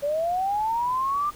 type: linear sweep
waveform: sine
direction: up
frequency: 560 to 1203 Hz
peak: -22 dBFS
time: 0.02-1.31 s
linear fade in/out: 20 ms
effects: pink hiss -47 dBFS RMS until 1.35 s